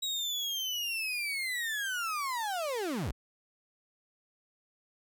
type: linear sweep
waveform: 35% pulse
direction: down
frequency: 3843 to 37 Hz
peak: -30 dBFS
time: 0.02-3.12 s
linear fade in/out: 10 ms
effects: none